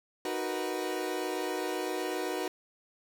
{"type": "chord", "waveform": "30% pulse", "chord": "B major seventh", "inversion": "first", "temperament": "equal", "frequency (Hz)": [311.1, 370, 466.2, 493.9], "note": ["D#4", "F#4", "A#4", "B4"], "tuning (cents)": [0, 0, 0, 0], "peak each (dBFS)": [-35, -32, -37, -36], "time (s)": [0.25, 2.48], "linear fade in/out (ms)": 2, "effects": []}